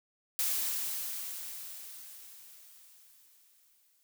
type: noise with exponential decay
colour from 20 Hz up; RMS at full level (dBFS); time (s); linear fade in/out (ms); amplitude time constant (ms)
blue; -30; 0.39-4.03; 0; 790
effects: none